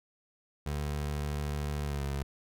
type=tone with pitch glide; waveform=25% pulse; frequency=73.3 to 69.59 Hz; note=D2 to C#2; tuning=-3 to +7 cents; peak=-28 dBFS; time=0.66-2.23 s; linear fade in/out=5 ms; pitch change=-90 cents; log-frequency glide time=1.83-2.04 s; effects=none